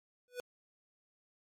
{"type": "tone with exponential growth", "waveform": "square", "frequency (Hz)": 493.9, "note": "B4", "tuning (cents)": 0, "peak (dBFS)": -35, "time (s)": [0.28, 0.4], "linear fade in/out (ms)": 0, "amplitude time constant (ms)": 25, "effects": ["MP3 64 kbps"]}